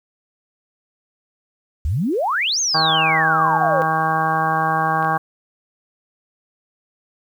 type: exponential two-way sweep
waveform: sine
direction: up then down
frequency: 64.9 to 6610 to 491.1 Hz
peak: -17 dBFS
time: 1.85-3.82 s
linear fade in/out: 0 ms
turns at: 2.6 s
type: harmonic tone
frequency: 159.5 Hz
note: D#3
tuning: 43 cents sharp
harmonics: 1 / 2 / 3 / 4 / 5 / 6 / 7 / 8 / 9 / 10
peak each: -26 / -32 / -32 / -30 / -20 / -31 / -21 / -32 / -31 / -25 dBFS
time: 2.74-5.18 s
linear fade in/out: 10 ms
type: clicks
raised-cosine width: 0.3 ms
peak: -24 dBFS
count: 2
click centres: 5.027 / 5.046 s
effects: 8-bit